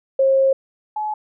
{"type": "tone pair in turn", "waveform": "sine", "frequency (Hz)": [537, 852.4], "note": ["C5", "G#5"], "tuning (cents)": [45, 45], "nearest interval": "minor sixth", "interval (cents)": 800, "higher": "second", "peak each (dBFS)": [-12, -21], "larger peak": "first", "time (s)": [[0.19, 0.53], [0.96, 1.14]], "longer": "first", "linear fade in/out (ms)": 5, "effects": []}